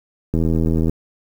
click train, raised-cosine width 3 ms, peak -7 dBFS, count 46, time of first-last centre 0.34-0.896 s, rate 81 Hz, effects 7-bit

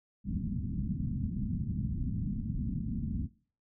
white low-pass noise, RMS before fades -34 dBFS, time 0.24-3.29 s, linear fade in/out 50 ms, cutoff 240 Hz, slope 48 dB/octave, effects noise-tail reverb RT60 0.4 s tail -18 dB re dry

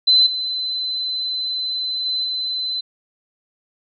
sine tone with level steps, 4042 Hz, B7, 39 cents sharp, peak -10 / -21 / -19 / -21 dBFS, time 0.07-2.81 s, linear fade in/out 10 ms, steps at 0.26 / 2.05 / 2.24 s, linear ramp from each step 10 ms, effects none

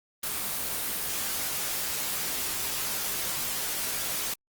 white noise with comb filter, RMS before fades -31 dBFS, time 0.23-4.34 s, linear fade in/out 5 ms, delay 18 ms, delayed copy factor -0.5, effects Opus 24 kbps

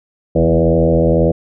sine tone with frequency modulation, 330.5 Hz, E4, 5 cents sharp, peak -9 dBFS, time 0.35-1.32 s, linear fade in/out 10 ms, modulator 81.7 Hz, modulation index 3.3, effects none

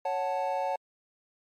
triangle chord, F# minor, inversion second, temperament equal, 554.4 / 740 / 880 Hz, C#5 / F#5 / A5, 0 / 0 / 0 cents, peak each -30 dBFS, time 0.05-0.76 s, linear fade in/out 5 ms, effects MP3 64 kbps

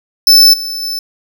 45% pulse tone with level steps, 5274 Hz, E8, in tune, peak -3 / -19 / -17 dBFS, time 0.27-0.99 s, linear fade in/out 2 ms, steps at 0.53 / 0.82 s, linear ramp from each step 10 ms, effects none

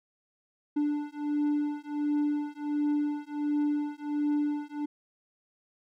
triangle beating tone pair, 293.7 / 295.1 Hz, D4 / D4, 0 / +8 cents, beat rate 1.4 Hz, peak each -28 dBFS, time 0.76-4.86 s, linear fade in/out 10 ms, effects none

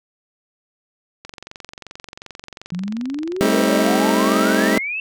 click train, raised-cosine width 0.2 ms, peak -18 dBFS, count 64, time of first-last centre 1.25-4.025 s, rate 22.7 Hz
sine exponential sweep, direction up, 169.3 to 2703 Hz, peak -22 dBFS, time 2.72-5 s, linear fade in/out 2 ms
25% pulse chord, A half-diminished seventh, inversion third, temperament just, 198 / 220 / 264 / 316.8 Hz, G3 / A3 / C4 / Eb4, +18 / 0 / +16 / +31 cents, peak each -17 dBFS, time 3.41-4.78 s, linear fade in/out 0 ms
effects none

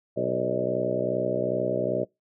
harmonic tone with a mistuned harmonic, 62.5 Hz, B1, 21 cents sharp, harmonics 2 / 3 / 4 / 5 / 6 / 7 / 8 / 9 / 10, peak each -36 / -35 / -36 / -36 / -31 / -33 / -32 / -30 / -30 dBFS, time 0.16-2.05 s, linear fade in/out 20 ms, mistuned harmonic 9, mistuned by +36 cents, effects noise-tail reverb RT60 0.2 s tail -25 dB re dry

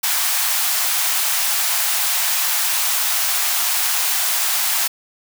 white high-pass noise, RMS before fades -19 dBFS, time 0.03-4.88 s, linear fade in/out 10 ms, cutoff 670 Hz, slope 48 dB/octave, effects none

